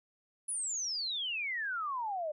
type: exponential sweep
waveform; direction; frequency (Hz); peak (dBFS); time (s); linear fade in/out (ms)
sine; down; 10310 to 587.3; -33; 0.48-2.32; 10
effects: none